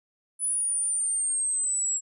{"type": "exponential sweep", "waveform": "sine", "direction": "down", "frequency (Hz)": [10000, 7610], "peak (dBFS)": -24, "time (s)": [0.39, 2.01], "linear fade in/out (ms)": 50, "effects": []}